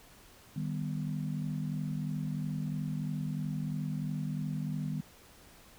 sine chord, Eb augmented, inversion none, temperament equal with one note detuned, 152.98 / 196 / 246.9 Hz, Eb3 / G3 / B3, -29 / 0 / 0 cents, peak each -34 / -38 / -40 dBFS, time 0.56-5.01 s, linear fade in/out 5 ms, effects pink hiss -57 dBFS RMS until 5.78 s

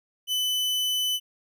40% pulse tone, 3000 Hz, F#7, 23 cents sharp, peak -23 dBFS, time 0.27-1.2 s, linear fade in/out 50 ms, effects none

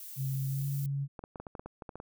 violet noise, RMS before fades -45 dBFS, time 0-0.86 s, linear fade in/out 2 ms
sine tone with pitch glide, 134.8 to 139.55 Hz, C#3 to C#3, -48 to +12 cents, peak -30 dBFS, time 0.16-1.08 s, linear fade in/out 50 ms, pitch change +60 cents, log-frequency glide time 0.46-0.66 s
clicks, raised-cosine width 1 ms, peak -28 dBFS, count 12, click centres 1.192 / 1.239 / 1.358 / 1.4 / 1.468 / 1.552 / 1.595 / 1.66 / 1.822 / 1.892 / 1.956 / 2.001 s
effects none

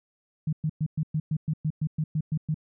sine tone bursts, 154.8 Hz, D#3, 9 cents flat, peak -23 dBFS, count 13, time 0.47-2.544 s, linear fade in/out 5 ms, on 58 ms, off 110 ms, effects none

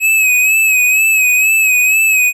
square tone with vibrato, 2555 Hz, D#7, 45 cents sharp, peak -9 dBFS, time 0-2.33 s, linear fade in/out 50 ms, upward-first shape sine, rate 2.1 Hz, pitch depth 54 cents each way, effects none

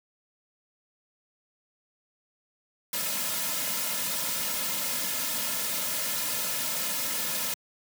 white noise with comb filter, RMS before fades -30 dBFS, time 2.93-7.54 s, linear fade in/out 2 ms, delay 2.6 ms, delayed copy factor -1, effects high-pass 150 Hz 12 dB/octave

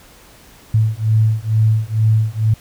sine beating tone pair, 108.7 / 110.9 Hz, A2 / A2, -21 / +14 cents, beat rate 2.2 Hz, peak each -15 dBFS, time 0.74-2.54 s, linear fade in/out 5 ms, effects pink hiss -45 dBFS RMS until 2.6 s

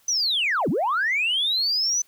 sine linear two-way sweep, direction down then up, 6110 to 130.81 to 6110 Hz, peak -19 dBFS, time 0.08-2.02 s, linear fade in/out 5 ms, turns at 0.69 s, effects tanh soft clip ceiling -16 dBFS + white hiss -60 dBFS RMS until 2.07 s

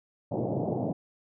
pink band-pass noise, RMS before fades -30 dBFS, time 0.31-0.93 s, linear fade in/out 10 ms, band 110 to 770 Hz, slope 48 dB/octave, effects none

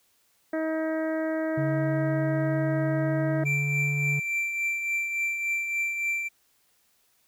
harmonic tone, 317.7 Hz, D#4, 36 cents sharp, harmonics 1 / 2 / 3 / 4 / 5 / 6 / 7, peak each -28 / -29 / -44 / -43 / -39 / -41 / -52 dBFS, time 0.53-3.44 s, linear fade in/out 5 ms
triangle tone with pitch glide, 140.9 to 144.53 Hz, C#3 to D3, +29 to -27 cents, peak -24 dBFS, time 1.57-4.2 s, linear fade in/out 10 ms, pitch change +44 cents, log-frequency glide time 2.85-3.83 s
triangle tone with tremolo, 2349 Hz, D7, in tune, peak -22 dBFS, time 3.45-6.29 s, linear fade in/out 20 ms, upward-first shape triangle, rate 3.5 Hz, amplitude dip 50%
effects white hiss -67 dBFS RMS until 7.27 s

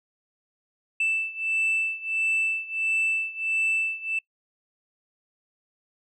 sine beating tone pair, 2648 / 2649.5 Hz, E7 / E7, +7 / +8 cents, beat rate 1.5 Hz, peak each -24 / -26 dBFS, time 1-4.19 s, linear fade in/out 5 ms, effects noise-tail reverb RT60 0.1 s tail -24 dB re dry + tanh soft clip ceiling -19 dBFS

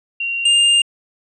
sine / square tone pair in turn, 2759 / 2806 Hz, F7 / F7, -22 / +8 cents, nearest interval unison, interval 30 cents, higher second, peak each -19 / -11 dBFS, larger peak second, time 0.2-0.45 / 0.45-0.82 s, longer second, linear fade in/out 5 ms, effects resampled to 22050 Hz

